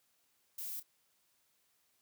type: noise with echo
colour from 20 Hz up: violet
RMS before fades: -42 dBFS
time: 0.58-0.8 s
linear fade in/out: 5 ms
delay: 29 ms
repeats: 1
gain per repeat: -13 dB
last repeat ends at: 0.829 s
effects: white hiss -75 dBFS RMS until 2.01 s + high-pass 60 Hz 12 dB/octave